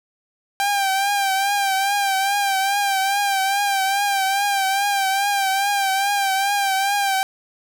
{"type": "tone with vibrato", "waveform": "sawtooth", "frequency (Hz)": 790, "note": "G5", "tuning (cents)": 13, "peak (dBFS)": -14, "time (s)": [0.6, 7.23], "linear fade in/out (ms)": 0, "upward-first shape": "triangle", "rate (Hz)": 2.4, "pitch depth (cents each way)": 62, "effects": []}